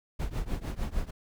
brown noise with tremolo, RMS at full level -28 dBFS, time 0.19-1.11 s, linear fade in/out 10 ms, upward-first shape triangle, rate 6.6 Hz, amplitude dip 95%, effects none

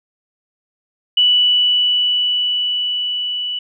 sine tone with level ramp, 2960 Hz, F#7, in tune, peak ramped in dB -9 to -20 dBFS, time 1.17-3.59 s, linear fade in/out 5 ms, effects none

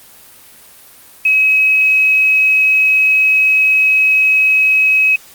sine tone with quantisation, 2552 Hz, D#7, 43 cents sharp, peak -8 dBFS, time 1.25-5.16 s, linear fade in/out 5 ms, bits 6, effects white hiss -41 dBFS RMS until 5.34 s + Opus 32 kbps

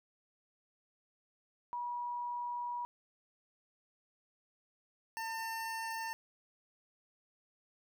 sine / 25% pulse tone pair in turn, 966 / 901.3 Hz, B5 / A5, -39 / +41 cents, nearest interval minor second, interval 120 cents, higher first, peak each -36 / -34 dBFS, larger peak second, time 1.73-2.85 / 5.17-6.13 s, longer first, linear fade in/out 0 ms, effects none

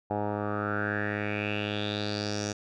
10% pulse tone with low-pass filter sweep, 103.83 Hz, G#2, in tune, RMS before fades -31 dBFS, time 0.1-2.53 s, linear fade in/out 10 ms, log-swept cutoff 830 to 6200 Hz, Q 5.9, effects none

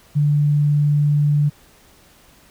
sine tone, 146.83 Hz, D3, in tune, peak -13 dBFS, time 0.15-1.5 s, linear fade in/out 20 ms, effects pink hiss -51 dBFS RMS until 2.5 s

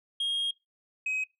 sine tone pair in turn, 3251 / 2534 Hz, G#7 / D#7, -38 / +31 cents, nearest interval major third, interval 431 cents, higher first, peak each -24 / -25 dBFS, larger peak first, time 0.2-0.51 / 1.06-1.24 s, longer first, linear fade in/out 5 ms, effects noise-tail reverb RT60 0.2 s tail -24 dB re dry + tanh soft clip ceiling -26 dBFS

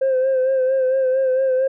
sine tone with vibrato, 523.3 Hz, C5, in tune, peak -13 dBFS, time 0.01-1.68 s, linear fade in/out 10 ms, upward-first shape sine, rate 4.4 Hz, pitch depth 40 cents each way, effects tanh soft clip ceiling -13 dBFS

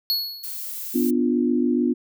square tone with exponential decay, 4361 Hz, C#8, 29 cents flat, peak -18 dBFS, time 0.1-0.7 s, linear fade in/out 0 ms, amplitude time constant 130 ms
violet noise, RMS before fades -32 dBFS, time 0.43-1.11 s, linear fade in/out 10 ms
sine chord, B diminished, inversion none, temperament equal, 246.9 / 293.7 / 349.2 Hz, B3 / D4 / F4, 0 / 0 / 0 cents, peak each -20 / -24 / -24 dBFS, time 0.94-1.94 s, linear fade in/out 20 ms
effects none

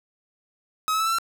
45% pulse tone with pitch steps, 1274 / 1293.3 / 1312.8 / 1332.7 / 1352.9 Hz, D#6 / E6 / E6 / E6 / E6, +41 / -33 / -8 / +19 / +45 cents, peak -21 dBFS, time 0.88-1.185 s, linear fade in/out 0 ms, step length 61 ms, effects none

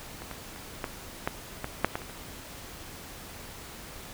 clicks, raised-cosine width 0.5 ms, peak -25 / -22 / -29 / -15 / -12 / -17 / -6 / -15 / -27 / -28 dBFS, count 10, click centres 0.22 / 0.313 / 0.561 / 0.842 / 1.275 / 1.644 / 1.846 / 1.955 / 2.018 / 2.097 s, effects pink hiss -44 dBFS RMS until 4.13 s

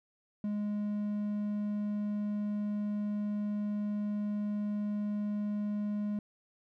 triangle tone, 207.7 Hz, G#3, in tune, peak -29 dBFS, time 0.44-6.19 s, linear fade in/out 2 ms, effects none

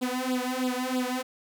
sawtooth tone with flanger, 253.6 Hz, B3, 46 cents sharp, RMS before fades -29 dBFS, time 0.01-1.23 s, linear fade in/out 20 ms, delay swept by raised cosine 0.24 to 2.94 ms, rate 3.1 Hz, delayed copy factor +0.95, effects none

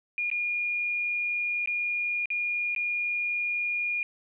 sine tone with dropouts, 2428 Hz, D#7, 43 cents flat, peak -26 dBFS, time 0.18-4.03 s, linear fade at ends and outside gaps 1 ms, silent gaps 0.301-0.314 / 1.659-1.674 / 2.257-2.303 / 2.749-2.762 s, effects none

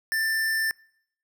square tone, 1778 Hz, A6, 18 cents sharp, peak -24 dBFS, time 0.12-0.71 s, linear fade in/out 0 ms, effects noise-tail reverb RT60 0.7 s tail -26 dB re dry

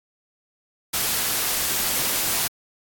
white noise, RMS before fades -23 dBFS, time 0.93-2.48 s, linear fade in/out 10 ms, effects AAC 64 kbps

